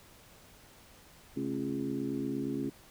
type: harmonic tone with a mistuned harmonic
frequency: 68.5 Hz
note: C#2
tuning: 20 cents flat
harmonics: 2 / 3 / 4 / 5 / 6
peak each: -42 / -39 / -34 / -39 / -42 dBFS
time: 1.36-2.7 s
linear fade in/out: 10 ms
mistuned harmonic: 3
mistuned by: +90 cents
effects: pink hiss -57 dBFS RMS until 2.9 s